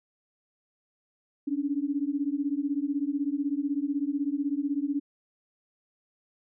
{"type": "beating tone pair", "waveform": "sine", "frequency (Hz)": [277.2, 293.2], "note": ["C#4", "D4"], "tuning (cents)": [0, -3], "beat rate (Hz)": 16, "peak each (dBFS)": -29, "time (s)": [1.47, 5], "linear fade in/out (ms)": 10, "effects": []}